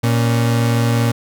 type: tone pair together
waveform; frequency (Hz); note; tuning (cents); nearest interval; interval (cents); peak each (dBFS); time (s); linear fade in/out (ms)
35% pulse; 117.35 / 279.1; A#2 / C#4; +12 / +12; octave + minor third; 1500; -12 / -22; 0.03-1.12; 10
effects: none